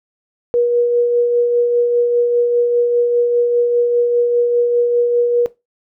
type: tone with tremolo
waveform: sine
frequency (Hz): 479.9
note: B4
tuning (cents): -50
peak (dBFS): -10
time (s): 0.54-5.46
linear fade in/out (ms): 0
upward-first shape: triangle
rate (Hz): 5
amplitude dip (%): 40
effects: noise-tail reverb RT60 0.2 s tail -17 dB re dry